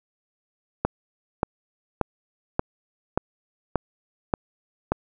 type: click train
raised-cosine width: 1 ms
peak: -6 dBFS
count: 8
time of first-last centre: 0.85-4.92 s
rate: 1.72 Hz
effects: none